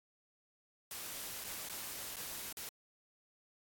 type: noise with dropouts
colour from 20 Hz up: white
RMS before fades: -44 dBFS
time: 0.91-2.69 s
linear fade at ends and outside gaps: 1 ms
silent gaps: 1.441-1.445 / 1.688-1.696 / 2.159-2.167 / 2.526-2.57 s
effects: AAC 64 kbps